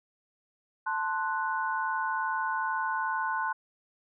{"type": "chord", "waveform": "sine", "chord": "F# diminished", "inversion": "first", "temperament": "equal with one note detuned", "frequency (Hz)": [884.1, 1046.5, 1480], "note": ["A5", "C6", "F#6"], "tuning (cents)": [8, 0, 0], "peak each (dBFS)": -32, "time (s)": [0.86, 3.53], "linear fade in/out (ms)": 10, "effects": []}